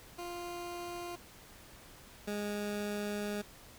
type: tone pair in turn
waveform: 20% pulse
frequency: 349.2 / 206.7 Hz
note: F4 / G#3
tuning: 0 / -8 cents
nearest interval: major sixth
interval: 908 cents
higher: first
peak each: -35 / -30 dBFS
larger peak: second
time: 0.18-1.16 / 2.27-3.42 s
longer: second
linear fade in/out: 10 ms
effects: pink hiss -55 dBFS RMS until 3.78 s